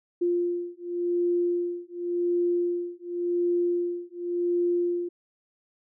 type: beating tone pair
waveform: sine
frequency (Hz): 349.2 / 350.1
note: F4 / F4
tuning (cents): 0 / +4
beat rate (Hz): 0.9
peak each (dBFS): -27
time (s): 0.21-5.09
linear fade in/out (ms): 10
effects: none